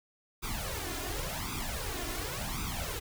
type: noise with flanger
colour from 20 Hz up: pink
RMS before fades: -36 dBFS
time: 0.42-3 s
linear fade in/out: 20 ms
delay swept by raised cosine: 0.82 to 2.92 ms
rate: 0.91 Hz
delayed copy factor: +0.8
effects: none